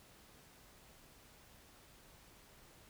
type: silence
effects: pink hiss -62 dBFS RMS until 2.89 s